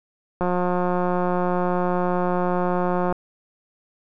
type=click train; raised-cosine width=1 ms; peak=-10 dBFS; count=487; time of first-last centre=0.41-3.125 s; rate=179 Hz; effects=none